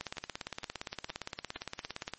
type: two click trains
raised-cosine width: 0.2 ms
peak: -23 / -19 dBFS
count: 4 / 38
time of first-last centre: 0.17-1.559 / 0.01-2.136 s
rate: 2.16 / 17.4 Hz
effects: white hiss -60 dBFS RMS until 2.18 s + MP3 32 kbps